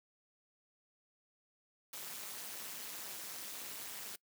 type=noise with amplitude modulation; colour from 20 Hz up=white; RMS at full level=-42 dBFS; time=1.93-4.16 s; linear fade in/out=5 ms; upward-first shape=sine; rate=207 Hz; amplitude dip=85%; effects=noise-tail reverb RT60 0.1 s tail -23 dB re dry + high-pass 150 Hz 12 dB/octave